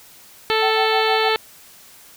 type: harmonic tone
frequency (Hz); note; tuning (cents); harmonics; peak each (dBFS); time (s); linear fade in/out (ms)
440; A4; 0; 1 / 2 / 3 / 4 / 5 / 6 / 7 / 8 / 9 / 10; -20 / -23 / -25 / -26 / -27 / -28 / -28 / -29 / -30 / -30; 0.5-1.36; 0
type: tone with tremolo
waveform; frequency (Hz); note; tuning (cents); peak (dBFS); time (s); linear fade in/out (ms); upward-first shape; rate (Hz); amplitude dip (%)
sine; 772; G5; -27; -19; 0.62-1.29; 5; sine; 6.4; 100
effects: white hiss -46 dBFS RMS until 2.16 s